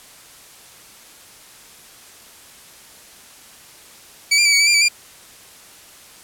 20% pulse tone with pitch steps, 2283 / 2384 / 2302 / 2246 / 2302 / 2387 / 2301 / 2394 Hz, D7 / D7 / D7 / C#7 / D7 / D7 / D7 / D7, -50 / +25 / -35 / +22 / -35 / +28 / -36 / +33 cents, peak -7 dBFS, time 4.31-4.886 s, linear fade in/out 10 ms, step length 72 ms, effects white hiss -44 dBFS RMS until 6.23 s + low-pass 12000 Hz 12 dB/octave

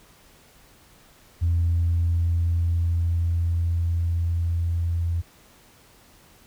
sine tone with level ramp, 84.8 Hz, E2, 50 cents sharp, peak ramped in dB -17 to -21 dBFS, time 1.41-5.22 s, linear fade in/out 20 ms, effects tanh soft clip ceiling -15 dBFS + pink hiss -54 dBFS RMS until 6.46 s

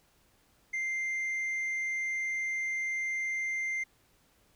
sine tone with tanh clipping, 2093 Hz, C7, in tune, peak -31 dBFS, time 0.73-3.84 s, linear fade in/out 10 ms, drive 3 dB, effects pink hiss -67 dBFS RMS until 4.55 s

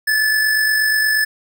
square tone with amplitude modulation, 1735 Hz, A6, 25 cents flat, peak -13 dBFS, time 0.07-1.25 s, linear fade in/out 10 ms, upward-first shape sine, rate 48.4 Hz, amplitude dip 35%, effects none

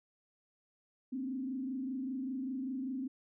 sine tone with frequency modulation, 261.6 Hz, C4, in tune, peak -35 dBFS, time 1.12-3.08 s, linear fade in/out 10 ms, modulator 25.1 Hz, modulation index 0.76, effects none

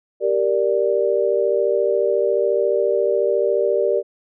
sine chord, G minor, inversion none, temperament equal, 392 / 466.2 / 587.3 Hz, G4 / Bb4 / D5, 0 / 0 / 0 cents, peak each -20 dBFS, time 0.2-4.03 s, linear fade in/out 50 ms, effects none

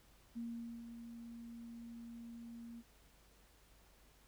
sine tone with ADSR envelope, 233.1 Hz, A#3, in tune, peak -40 dBFS, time 0.35-2.83 s, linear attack 24 ms, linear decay 460 ms, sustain -8 dB, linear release 40 ms, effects added 50 Hz sine -67 dBFS peak until 4.27 s + pink hiss -68 dBFS RMS until 4.27 s

